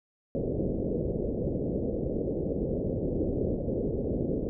white low-pass noise, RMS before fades -30 dBFS, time 0.35-4.49 s, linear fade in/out 0 ms, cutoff 530 Hz, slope 48 dB/octave, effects none

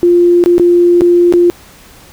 sine tone with dropouts, 349.2 Hz, F4, in tune, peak -4 dBFS, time 0.03-1.5 s, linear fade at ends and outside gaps 0 ms, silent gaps 0.439-0.46 / 0.581-0.597 / 1.009-1.018 / 1.325-1.337 s, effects pink hiss -39 dBFS RMS until 2.12 s

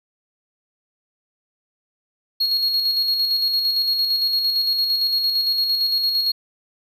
triangle tone with tremolo, 4300 Hz, C8, 47 cents sharp, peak -15 dBFS, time 2.4-6.32 s, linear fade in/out 10 ms, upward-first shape square, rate 8.8 Hz, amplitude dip 35%, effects none

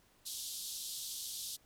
pink band-pass noise, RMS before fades -43 dBFS, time 0.25-1.57 s, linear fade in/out 20 ms, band 3400 to 14000 Hz, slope 48 dB/octave, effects pink hiss -68 dBFS RMS until 1.65 s

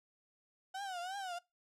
35% pulse tone with vibrato, 747 Hz, F#5, 16 cents sharp, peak -38 dBFS, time 0.74-1.39 s, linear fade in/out 10 ms, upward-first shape triangle, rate 2.9 Hz, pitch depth 150 cents each way, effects noise-tail reverb RT60 0.2 s tail -21 dB re dry + low-pass 9000 Hz 12 dB/octave

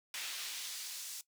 brown noise with high-pass filter sweep, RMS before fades -43 dBFS, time 0.14-1.21 s, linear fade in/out 2 ms, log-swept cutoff 2800 to 6200 Hz, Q 0.92, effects noise-tail reverb RT60 0.1 s tail -17 dB re dry

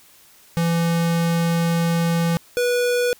square tone pair in turn, 168.1 / 488.3 Hz, E3 / B4, +34 / -20 cents, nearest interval octave + tritone, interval 1846 cents, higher second, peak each -18 dBFS, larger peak neither, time 0.57-2.37 / 2.57-3.13 s, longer first, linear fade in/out 0 ms, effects white hiss -51 dBFS RMS until 3.19 s

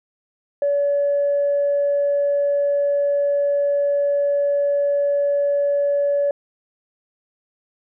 sine tone, 570 Hz, C#5, 48 cents sharp, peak -15 dBFS, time 0.62-6.31 s, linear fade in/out 2 ms, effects tanh soft clip ceiling -12 dBFS

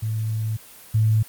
sine tone pair in turn, 110 / 109.53 Hz, A2 / A2, 0 / -7 cents, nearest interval unison, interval 7 cents, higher first, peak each -22 / -15 dBFS, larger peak second, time 0.02-0.57 / 0.94-1.23 s, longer first, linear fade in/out 10 ms, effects white hiss -45 dBFS RMS until 1.28 s + Opus 24 kbps

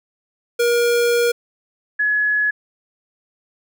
square / sine tone pair in turn, 475.3 / 1693.8 Hz, A#4 / G#6, +34 / +34 cents, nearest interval octave + minor seventh, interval 2200 cents, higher second, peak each -15 dBFS, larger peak neither, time 0.59-1.32 / 1.99-2.51 s, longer first, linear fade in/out 10 ms, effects none

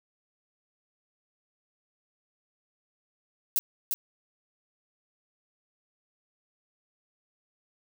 violet noise with echo, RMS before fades -25 dBFS, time 3.56-3.59 s, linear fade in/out 0 ms, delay 350 ms, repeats 1, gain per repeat -4 dB, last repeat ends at 3.94 s, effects none

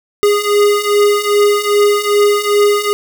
square beating tone pair, 410 / 412.5 Hz, G#4 / G#4, -22 / -12 cents, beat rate 2.5 Hz, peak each -15 / -12 dBFS, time 0.23-2.93 s, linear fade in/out 0 ms, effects none

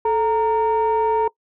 sine tone pair together, 436.9 / 927 Hz, A4 / A#5, -12 / -10 cents, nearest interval octave + minor second, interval 1302 cents, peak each -17 dBFS, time 0.05-1.28 s, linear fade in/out 5 ms, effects noise-tail reverb RT60 0.1 s tail -22 dB re dry + tanh soft clip ceiling -12 dBFS

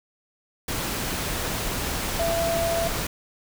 sine tone in noise, 670 Hz, E5, 28 cents sharp, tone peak -23 dBFS, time 2.19-2.88 s, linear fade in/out 5 ms, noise pink, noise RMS -28 dBFS, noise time 0.68-3.07 s, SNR +2 dB, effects none

